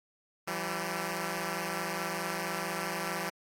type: tone pair together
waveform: 5% pulse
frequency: 168.1 / 192.66 Hz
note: E3 / G3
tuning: +34 / -30 cents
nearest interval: major second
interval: 236 cents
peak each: -24 dBFS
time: 0.47-3.3 s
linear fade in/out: 10 ms
effects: AAC 64 kbps